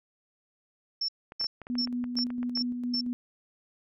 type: tone bursts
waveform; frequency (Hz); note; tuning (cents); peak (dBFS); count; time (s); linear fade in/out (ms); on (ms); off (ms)
sine; 5400; E8; +41; -27; 6; 1.01-3.01; 5; 75; 310
type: clicks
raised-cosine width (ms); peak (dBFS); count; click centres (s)
0.5; -28; 12; 1.321 / 1.412 / 1.443 / 1.617 / 1.669 / 1.754 / 1.874 / 2.041 / 2.188 / 2.304 / 2.43 / 2.574
type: tone with tremolo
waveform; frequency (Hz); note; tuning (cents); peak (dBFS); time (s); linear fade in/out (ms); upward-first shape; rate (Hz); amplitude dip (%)
sine; 244.9; B3; -14; -28; 1.7-3.13; 0; square; 4.4; 35
effects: none